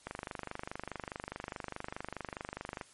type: click train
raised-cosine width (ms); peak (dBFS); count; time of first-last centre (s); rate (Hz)
0.5; -23; 69; 0.07-2.812; 24.8
effects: white hiss -60 dBFS RMS until 2.93 s + MP3 48 kbps